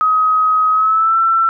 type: tone with pitch glide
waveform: sine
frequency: 1265 to 1340.2 Hz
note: D#6 to E6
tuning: +28 to +28 cents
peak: -10 dBFS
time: 0.01-1.49 s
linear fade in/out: 0 ms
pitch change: +100 cents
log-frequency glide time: 0.71-1.18 s
effects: none